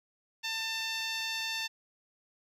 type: tone with band-pass filter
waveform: 10% pulse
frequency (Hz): 895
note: A5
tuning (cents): +29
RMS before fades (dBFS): -35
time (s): 0.43-1.68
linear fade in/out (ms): 20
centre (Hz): 3500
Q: 0.66
effects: none